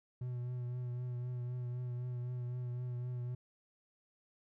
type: tone with vibrato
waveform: triangle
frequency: 123.4 Hz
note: B2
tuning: 1 cent flat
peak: -35 dBFS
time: 0.21-3.35 s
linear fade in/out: 5 ms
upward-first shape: triangle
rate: 3.9 Hz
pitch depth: 30 cents each way
effects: none